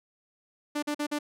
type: tone bursts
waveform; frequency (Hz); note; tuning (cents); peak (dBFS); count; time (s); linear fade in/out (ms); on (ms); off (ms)
sawtooth; 295.1; D4; +8; -24; 4; 0.75-1.189; 10; 76; 45
effects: low-pass 12000 Hz 12 dB/octave